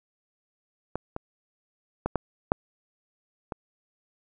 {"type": "clicks", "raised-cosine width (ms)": 1, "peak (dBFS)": [-15, -18, -12, -10, -6, -18], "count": 6, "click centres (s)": [0.956, 1.164, 2.06, 2.157, 2.519, 3.522], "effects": []}